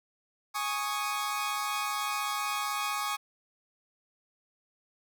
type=chord; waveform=sawtooth; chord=Ab suspended fourth; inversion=none; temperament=equal; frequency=830.6 / 1108.7 / 1244.5 Hz; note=Ab5 / Db6 / Eb6; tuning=0 / 0 / 0 cents; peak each=-32 / -30 / -31 dBFS; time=0.54-3.17 s; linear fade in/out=20 ms; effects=none